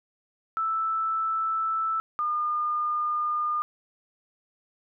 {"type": "tone pair in turn", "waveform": "sine", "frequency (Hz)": [1318.5, 1213.5], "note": ["E6", "D#6"], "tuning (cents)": [0, -44], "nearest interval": "minor second", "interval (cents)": 144, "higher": "first", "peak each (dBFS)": -24, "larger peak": "neither", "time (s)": [[0.57, 2], [2.19, 3.62]], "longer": "neither", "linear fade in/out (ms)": 0, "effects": []}